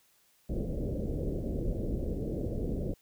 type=low-pass noise; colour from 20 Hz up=pink; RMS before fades=-33 dBFS; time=0.49-2.94 s; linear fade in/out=5 ms; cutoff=560 Hz; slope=48 dB/octave; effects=white hiss -67 dBFS RMS until 3.01 s